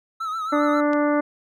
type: tone with vibrato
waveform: triangle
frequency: 1295 Hz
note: E6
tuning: 31 cents flat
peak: -23 dBFS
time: 0.2-0.81 s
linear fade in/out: 10 ms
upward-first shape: triangle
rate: 7.4 Hz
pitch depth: 79 cents each way
type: harmonic tone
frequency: 294.1 Hz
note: D4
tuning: 3 cents sharp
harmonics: 1 / 2 / 3 / 4 / 5 / 6 / 7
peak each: -20 / -22 / -30 / -28 / -31 / -38 / -37 dBFS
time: 0.52-1.21 s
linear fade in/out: 10 ms
type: click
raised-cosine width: 0.2 ms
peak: -20 dBFS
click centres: 0.933 s
effects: none